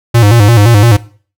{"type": "tone with vibrato", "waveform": "square", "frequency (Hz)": 110, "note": "A2", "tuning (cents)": 0, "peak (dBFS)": -4, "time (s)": [0.14, 0.97], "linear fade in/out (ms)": 10, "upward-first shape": "square", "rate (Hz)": 5.8, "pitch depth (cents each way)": 120, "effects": ["noise-tail reverb RT60 0.4 s tail -18 dB re dry"]}